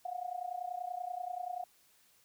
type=tone with amplitude modulation; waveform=sine; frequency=720 Hz; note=F#5; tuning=47 cents flat; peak=-33 dBFS; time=0.05-1.64 s; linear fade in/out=5 ms; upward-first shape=sine; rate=30.4 Hz; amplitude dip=85%; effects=white hiss -67 dBFS RMS until 2.24 s